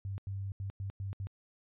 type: tone bursts at uneven times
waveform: sine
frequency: 98 Hz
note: G2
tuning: in tune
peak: -35 dBFS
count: 6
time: 0.05-0.18 / 0.27-0.52 / 0.6-0.7 / 0.8-0.9 / 1-1.13 / 1.2-1.27 s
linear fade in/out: 0 ms
effects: resampled to 8000 Hz